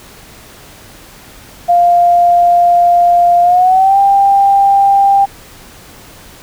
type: tone with pitch glide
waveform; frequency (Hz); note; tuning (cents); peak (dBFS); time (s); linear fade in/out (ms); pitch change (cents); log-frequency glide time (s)
sine; 698.5 to 793.1; F5 to G5; 0 to +20; -5; 1.68-5.26; 20; +220; 3.42-3.98
effects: pink hiss -37 dBFS RMS until 6.42 s